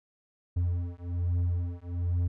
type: beating tone pair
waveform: triangle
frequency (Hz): 87 / 88.2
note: F2 / F2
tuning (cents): -6 / +18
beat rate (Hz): 1.2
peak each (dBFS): -28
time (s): 0.56-2.28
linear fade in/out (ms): 10
effects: none